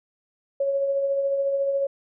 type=tone with tremolo; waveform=sine; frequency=553 Hz; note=C#5; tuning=4 cents flat; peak=-19 dBFS; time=0.6-1.87 s; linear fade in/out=5 ms; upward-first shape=triangle; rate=14 Hz; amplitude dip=40%; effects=none